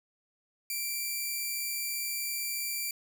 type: tone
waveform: 5% pulse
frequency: 2349 Hz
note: D7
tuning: in tune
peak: -22 dBFS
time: 0.7-2.91 s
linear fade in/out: 2 ms
effects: none